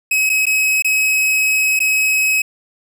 45% pulse tone with dropouts, 2554 Hz, D#7, 45 cents sharp, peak -13 dBFS, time 0.11-2.42 s, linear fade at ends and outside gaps 5 ms, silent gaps 0.294-0.298 / 0.456-0.466 / 0.823-0.845 / 1.792-1.802 s, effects none

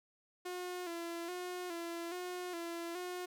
sawtooth tone with vibrato, 349.2 Hz, F4, in tune, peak -36 dBFS, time 0.45-3.26 s, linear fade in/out 10 ms, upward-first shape square, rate 1.2 Hz, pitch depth 54 cents each way, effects none

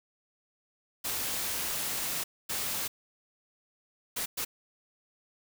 white noise bursts at uneven times, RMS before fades -33 dBFS, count 4, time 1.04-2.24 / 2.49-2.88 / 4.16-4.26 / 4.37-4.45 s, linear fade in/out 10 ms, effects none

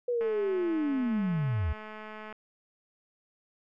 sine linear sweep, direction down, 493.9 to 67.1 Hz, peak -26 dBFS, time 0.08-1.73 s, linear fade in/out 5 ms
click train, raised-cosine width 0.5 ms, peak -29 dBFS, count 456, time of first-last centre 0.21-2.326 s, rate 215 Hz
effects none

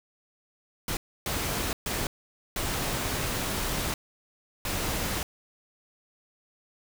pink noise bursts at uneven times, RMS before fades -30 dBFS, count 5, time 0.88-0.97 / 1.26-1.73 / 1.86-2.07 / 2.56-3.94 / 4.65-5.23 s, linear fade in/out 2 ms, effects none

